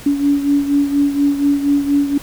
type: beating tone pair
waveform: sine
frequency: 283.6 / 287.8 Hz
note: C#4 / D4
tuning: +40 / -35 cents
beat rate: 4.2 Hz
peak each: -13 / -19 dBFS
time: 0.06-2.18 s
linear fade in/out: 5 ms
effects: pink hiss -36 dBFS RMS until 2.22 s